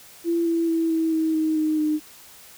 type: tone with pitch steps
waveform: sine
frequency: 337.9 / 333.1 / 328.3 / 323.6 / 318.9 / 314.4 / 309.9 / 305.4 Hz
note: E4 / E4 / E4 / E4 / D#4 / D#4 / D#4 / D#4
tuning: +43 / +18 / -7 / -32 / +43 / +18 / -7 / -32 cents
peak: -19 dBFS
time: 0.24-2 s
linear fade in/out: 50 ms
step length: 220 ms
effects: white hiss -47 dBFS RMS until 2.57 s